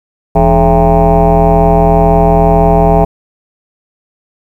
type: tone with frequency modulation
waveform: sine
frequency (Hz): 420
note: G#4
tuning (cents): +19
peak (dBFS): -3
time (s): 0.35-3.05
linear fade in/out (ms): 10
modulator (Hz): 126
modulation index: 3.4
effects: tanh soft clip ceiling 0 dBFS + 7-bit